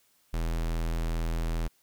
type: tone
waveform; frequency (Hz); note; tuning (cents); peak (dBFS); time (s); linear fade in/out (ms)
square; 41.2; E1; 0; -28; 0.33-1.68; 10
effects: white hiss -67 dBFS RMS until 1.82 s